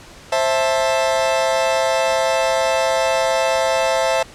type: chord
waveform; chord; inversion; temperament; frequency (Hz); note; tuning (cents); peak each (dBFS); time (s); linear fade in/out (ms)
40% pulse; A minor; first; equal with one note detuned; 529.6 / 659.3 / 880; C5 / E5 / A5; +21 / 0 / 0; -19 / -18 / -21; 0.32-4.23; 5
effects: pink hiss -41 dBFS RMS until 4.34 s + low-pass 8000 Hz 12 dB/octave